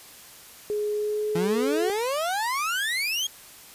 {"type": "tone with pitch glide", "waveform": "sine", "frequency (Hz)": [418.7, 431.5], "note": ["G#4", "A4"], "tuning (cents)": [14, -34], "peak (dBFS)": -24, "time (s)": [0.7, 1.9], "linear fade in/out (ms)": 0, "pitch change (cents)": 52, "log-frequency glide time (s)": [0.93, 1.74]}
{"type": "exponential sweep", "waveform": "30% pulse", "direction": "up", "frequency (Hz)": [164.81, 3322], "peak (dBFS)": -22, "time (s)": [1.35, 3.27], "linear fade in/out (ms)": 5}
{"effects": ["white hiss -47 dBFS RMS until 3.74 s", "resampled to 32000 Hz"]}